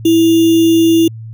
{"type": "tone with sample-and-hold", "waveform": "sine", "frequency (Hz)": 329.6, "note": "E4", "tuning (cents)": 0, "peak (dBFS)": -6, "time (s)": [0.05, 1.08], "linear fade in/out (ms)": 5, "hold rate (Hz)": 3150, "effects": ["added 112 Hz sine -26 dBFS peak until 1.33 s"]}